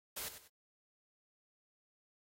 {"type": "noise with echo", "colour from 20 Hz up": "white", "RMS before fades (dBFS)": -42, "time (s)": [0.16, 0.29], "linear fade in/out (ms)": 10, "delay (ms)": 96, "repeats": 2, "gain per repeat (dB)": -10, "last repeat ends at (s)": 0.482, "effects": ["AAC 48 kbps"]}